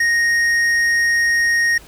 triangle tone with tanh clipping, 1864.7 Hz, A#6, in tune, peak -15 dBFS, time 0-1.78 s, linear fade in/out 5 ms, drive 13 dB, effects added 50 Hz sine -46 dBFS peak until 1.87 s + pink hiss -44 dBFS RMS until 1.87 s

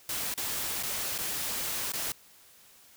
white noise with dropouts, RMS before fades -33 dBFS, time 0.09-2.12 s, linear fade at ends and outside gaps 2 ms, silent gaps 0.34-0.376 / 0.828-0.833 / 1.18-1.186 / 1.921-1.935 s, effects white hiss -57 dBFS RMS until 2.96 s

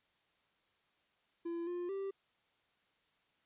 triangle tone with pitch steps, 338.9 / 352.2 / 391.1 Hz, E4 / F4 / G4, +48 / +15 / -4 cents, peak -35 dBFS, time 1.45-2.11 s, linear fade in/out 10 ms, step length 220 ms, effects white hiss -75 dBFS RMS until 3.45 s + resampled to 8000 Hz

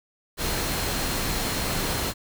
sine tone in noise, 4186 Hz, C8, in tune, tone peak -38 dBFS, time 0.37-2.14 s, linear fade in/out 50 ms, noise pink, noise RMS -27 dBFS, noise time 0.37-2.14 s, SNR -14 dB, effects none

